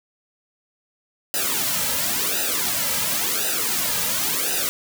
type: noise with flanger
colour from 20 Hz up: white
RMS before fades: -23 dBFS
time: 1.34-4.69 s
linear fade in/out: 0 ms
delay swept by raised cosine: 0.9 to 2.8 ms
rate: 0.94 Hz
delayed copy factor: -0.9
effects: none